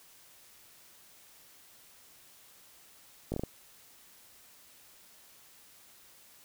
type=slowing click train; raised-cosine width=2 ms; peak=-20 dBFS; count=5; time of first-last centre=3.32-3.436 s; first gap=19 ms; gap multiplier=1.29; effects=white hiss -58 dBFS RMS until 6.44 s